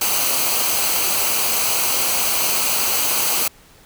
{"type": "noise with comb filter", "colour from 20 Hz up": "white", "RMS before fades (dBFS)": -19, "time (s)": [0.01, 3.48], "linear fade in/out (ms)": 5, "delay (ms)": 0.56, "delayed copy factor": -0.55, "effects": ["pink hiss -49 dBFS RMS until 3.85 s"]}